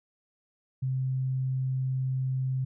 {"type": "tone", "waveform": "sine", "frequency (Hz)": 130.81, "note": "C3", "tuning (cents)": 0, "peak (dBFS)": -26, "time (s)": [0.82, 2.65], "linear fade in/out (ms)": 10, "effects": []}